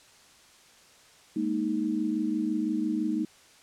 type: chord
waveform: sine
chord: Ab suspended second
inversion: none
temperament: just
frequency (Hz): 207.7 / 233.6 / 311.5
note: Ab3 / Bb3 / Eb4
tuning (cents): 0 / +4 / +2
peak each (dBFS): -32 / -31 / -28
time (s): 1.36-3.25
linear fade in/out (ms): 5
effects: white hiss -56 dBFS RMS until 3.62 s + low-pass 8000 Hz 12 dB/octave